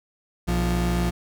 35% pulse tone pair together, 60.6 / 174.61 Hz, B1 / F3, -32 / 0 cents, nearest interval octave + tritone, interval 1832 cents, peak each -22 dBFS, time 0.47-1.11 s, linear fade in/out 20 ms, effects none

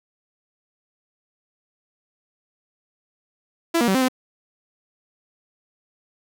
sawtooth tone with pitch steps, 334.5 / 237.7 / 191.1 / 261.4 / 256.4 Hz, E4 / A#3 / G3 / C4 / C4, +25 / +34 / -44 / -1 / -35 cents, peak -13 dBFS, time 3.74-4.085 s, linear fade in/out 10 ms, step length 69 ms, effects none

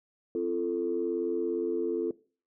sine chord, F major, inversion second, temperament equal with one note detuned, 261.6 / 342.4 / 440 Hz, C4 / F4 / A4, 0 / -34 / 0 cents, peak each -36 / -30 / -30 dBFS, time 0.35-2.11 s, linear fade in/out 2 ms, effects noise-tail reverb RT60 0.4 s tail -20 dB re dry + tanh soft clip ceiling -18 dBFS

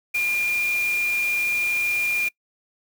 sine tone in noise, 2407 Hz, D7, 42 cents sharp, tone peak -20 dBFS, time 0.14-2.29 s, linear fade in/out 10 ms, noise white, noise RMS -35 dBFS, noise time 0.14-2.29 s, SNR +12 dB, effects noise-tail reverb RT60 0.1 s tail -23 dB re dry

